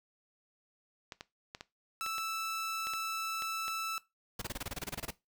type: clicks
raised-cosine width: 0.2 ms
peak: -25 dBFS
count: 10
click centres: 1.122 / 1.209 / 1.549 / 1.609 / 2.063 / 2.182 / 2.87 / 2.936 / 3.422 / 3.681 s
type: tone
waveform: sawtooth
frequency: 1318.5 Hz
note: E6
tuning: in tune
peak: -31 dBFS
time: 2.01-3.98 s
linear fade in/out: 0 ms
type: noise bursts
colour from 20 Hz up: pink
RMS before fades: -38 dBFS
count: 14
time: 4.39-5.107 s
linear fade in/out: 5 ms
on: 28 ms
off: 25 ms
effects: noise-tail reverb RT60 0.2 s tail -18 dB re dry